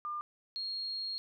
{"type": "tone pair in turn", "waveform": "sine", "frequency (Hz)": [1200, 4266], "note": ["D6", "C8"], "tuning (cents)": [37, 33], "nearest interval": "octave + minor seventh", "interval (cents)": 2196, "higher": "second", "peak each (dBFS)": [-35, -35], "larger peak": "neither", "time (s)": [[0.05, 0.21], [0.56, 1.18]], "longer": "second", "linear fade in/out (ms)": 0, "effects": []}